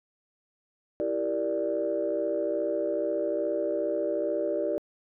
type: chord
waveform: sine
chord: E half-diminished seventh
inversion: none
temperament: equal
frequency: 329.6 / 392 / 466.2 / 587.3 Hz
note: E4 / G4 / Bb4 / D5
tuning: 0 / 0 / 0 / 0 cents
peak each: -32 / -32 / -33 / -28 dBFS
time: 1-4.78 s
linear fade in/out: 0 ms
effects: tanh soft clip ceiling -17 dBFS